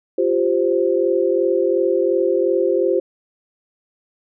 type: chord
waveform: sine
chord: F suspended second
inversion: none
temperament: equal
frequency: 349.2 / 392 / 523.3 Hz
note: F4 / G4 / C5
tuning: 0 / 0 / 0 cents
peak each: -19 dBFS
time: 0.18-3 s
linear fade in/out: 5 ms
effects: none